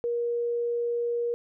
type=tone; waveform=sine; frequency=474.2 Hz; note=A#4; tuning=30 cents sharp; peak=-25 dBFS; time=0.04-1.34 s; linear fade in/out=0 ms; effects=none